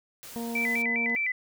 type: noise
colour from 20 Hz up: white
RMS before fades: -44 dBFS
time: 0.23-0.82 s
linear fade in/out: 0 ms
type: harmonic tone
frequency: 233.1 Hz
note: A#3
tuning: in tune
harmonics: 1 / 2 / 3 / 4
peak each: -32 / -38 / -42 / -44 dBFS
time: 0.36-1.15 s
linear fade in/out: 0 ms
type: tone with vibrato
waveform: sine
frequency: 2163 Hz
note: C#7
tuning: 43 cents flat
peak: -25 dBFS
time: 0.55-1.32 s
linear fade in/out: 5 ms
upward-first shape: square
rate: 4.9 Hz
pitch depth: 130 cents each way
type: clicks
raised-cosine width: 0.2 ms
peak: -34 dBFS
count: 3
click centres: 0.667 / 0.826 / 1.099 s
effects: none